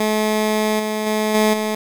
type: tone with level steps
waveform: 15% pulse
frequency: 214.9 Hz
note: A3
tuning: 41 cents flat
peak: -10 / -14 / -11 / -7 / -13 dBFS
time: 0-1.75 s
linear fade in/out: 5 ms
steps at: 0.79 / 1.06 / 1.34 / 1.53 s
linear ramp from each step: 10 ms
effects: 7-bit